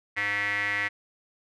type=tone with band-pass filter; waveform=square; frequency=102.4 Hz; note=G#2; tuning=24 cents flat; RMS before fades=-28 dBFS; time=0.16-0.89 s; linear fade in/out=20 ms; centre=2000 Hz; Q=8.6; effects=none